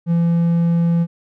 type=tone; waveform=triangle; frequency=169.2 Hz; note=E3; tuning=45 cents sharp; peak=-11 dBFS; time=0.06-1.07 s; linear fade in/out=50 ms; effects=none